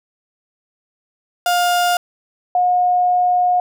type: tone pair in turn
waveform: 35% pulse / sine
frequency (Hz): 707 / 720.2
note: F5 / F#5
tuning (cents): +21 / -47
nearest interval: unison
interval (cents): 32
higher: second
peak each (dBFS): -12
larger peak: neither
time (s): 1.46-1.97 / 2.55-3.6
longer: second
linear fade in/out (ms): 2
effects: none